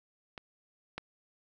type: clicks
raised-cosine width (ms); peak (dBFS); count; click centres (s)
0.3; -26 / -21; 2; 0.378 / 0.98
effects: none